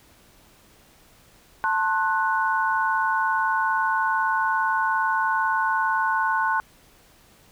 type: chord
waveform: sine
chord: F# diminished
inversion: first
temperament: just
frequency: 888 / 1065.6 / 1480 Hz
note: A5 / C6 / F#6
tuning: +16 / +31 / 0 cents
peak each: -24 / -25 / -24 dBFS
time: 1.64-6.6 s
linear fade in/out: 0 ms
effects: pink hiss -55 dBFS RMS until 7.51 s